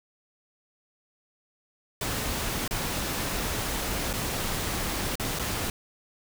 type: noise with dropouts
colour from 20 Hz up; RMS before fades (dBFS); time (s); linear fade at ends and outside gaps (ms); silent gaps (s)
pink; -30; 2.01-5.7; 2; 2.678-2.709 / 4.131-4.136 / 5.155-5.197 / 5.389-5.394
effects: none